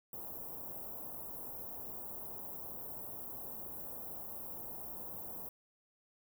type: band-stop noise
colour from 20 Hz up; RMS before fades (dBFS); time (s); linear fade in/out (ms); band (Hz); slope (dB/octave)
white; -45; 0.13-5.49; 2; 910 to 14000; 24
effects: none